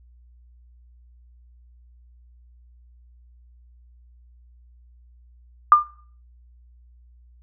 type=tone with exponential decay; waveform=sine; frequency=1200 Hz; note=D6; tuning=37 cents sharp; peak=-4 dBFS; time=5.72-5.87 s; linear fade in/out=1 ms; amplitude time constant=31 ms; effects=noise-tail reverb RT60 0.5 s tail -19 dB re dry + added 60 Hz sine -49 dBFS peak until 7.42 s